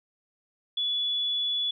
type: tone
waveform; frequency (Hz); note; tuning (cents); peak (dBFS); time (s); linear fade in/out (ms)
sine; 3420; A7; -50; -25; 0.77-1.71; 5
effects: none